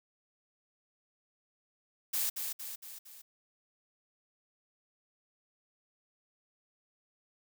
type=noise with echo; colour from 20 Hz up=blue; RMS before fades=-32 dBFS; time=2.13-2.3 s; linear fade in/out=10 ms; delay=230 ms; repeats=4; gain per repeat=-5 dB; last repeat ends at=3.22 s; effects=none